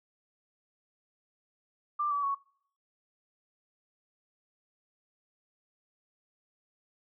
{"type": "tone with pitch steps", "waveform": "sine", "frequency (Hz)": [1185, 1147.9, 1112], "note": ["D6", "D6", "C#6"], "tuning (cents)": [15, -40, 5], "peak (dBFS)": -27, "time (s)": [1.99, 2.35], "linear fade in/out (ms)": 10, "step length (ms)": 120, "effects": ["noise-tail reverb RT60 0.6 s tail -23 dB re dry"]}